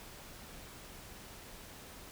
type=silence; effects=pink hiss -51 dBFS RMS until 2.11 s